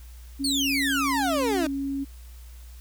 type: tone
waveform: sine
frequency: 275.8 Hz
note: C#4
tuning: 9 cents flat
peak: -26 dBFS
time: 0.39-2.05 s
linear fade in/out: 20 ms
type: exponential sweep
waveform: 30% pulse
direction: down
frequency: 4583 to 299.2 Hz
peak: -21 dBFS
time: 0.44-1.67 s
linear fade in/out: 5 ms
effects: added 60 Hz sine -41 dBFS peak until 2.8 s + white hiss -55 dBFS RMS until 2.8 s